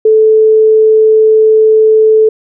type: tone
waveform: sine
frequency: 436.7 Hz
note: A4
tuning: 13 cents flat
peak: -3 dBFS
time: 0.05-2.29 s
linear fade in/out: 5 ms
effects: none